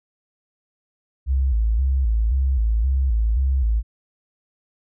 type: tone with vibrato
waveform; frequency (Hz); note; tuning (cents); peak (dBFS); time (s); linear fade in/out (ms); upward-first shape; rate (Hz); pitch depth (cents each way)
sine; 60.5; B1; -35; -16; 1.26-3.83; 50; square; 1.9; 160
effects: none